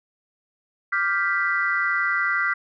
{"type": "chord", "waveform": "sine", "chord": "G dominant seventh", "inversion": "second", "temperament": "equal", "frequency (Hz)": [1174.7, 1396.9, 1568, 1975.5], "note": ["D6", "F6", "G6", "B6"], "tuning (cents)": [0, 0, 0, 0], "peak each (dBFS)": [-28, -24, -26, -24], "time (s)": [0.92, 2.54], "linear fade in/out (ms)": 10, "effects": ["tanh soft clip ceiling -9 dBFS"]}